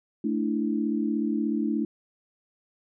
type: chord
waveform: sine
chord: A suspended fourth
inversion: none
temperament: just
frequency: 220 / 293.3 / 330 Hz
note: A3 / D4 / E4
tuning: 0 / -2 / +2 cents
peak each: -27 / -28 / -30 dBFS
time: 0.24-1.85 s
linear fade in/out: 5 ms
effects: none